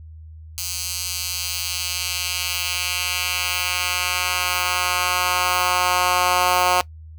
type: tone with high-pass filter sweep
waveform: 10% pulse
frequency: 180.1 Hz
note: F#3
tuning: 46 cents flat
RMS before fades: -22 dBFS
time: 0.58-6.81 s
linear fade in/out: 0 ms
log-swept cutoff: 5400 to 790 Hz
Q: 1.1
effects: noise-tail reverb RT60 0.1 s tail -21 dB re dry + added 79 Hz sine -37 dBFS peak until 7.18 s